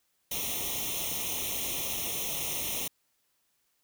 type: noise with comb filter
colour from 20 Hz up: white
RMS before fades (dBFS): -33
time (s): 0.31-2.88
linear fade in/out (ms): 5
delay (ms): 0.32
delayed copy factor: +1
effects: white hiss -74 dBFS RMS until 3.83 s